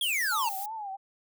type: exponential sweep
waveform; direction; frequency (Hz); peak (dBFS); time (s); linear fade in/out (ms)
square; down; 3407 to 870; -27; 0.01-0.49; 2
type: noise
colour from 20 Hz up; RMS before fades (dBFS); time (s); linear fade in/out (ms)
violet; -38; 0.02-0.66; 5
type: tone with vibrato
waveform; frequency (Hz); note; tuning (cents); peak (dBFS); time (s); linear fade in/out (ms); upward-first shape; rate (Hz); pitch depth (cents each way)
sine; 830.6; G#5; 0; -34; 0.31-0.97; 20; triangle; 2.9; 160
effects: none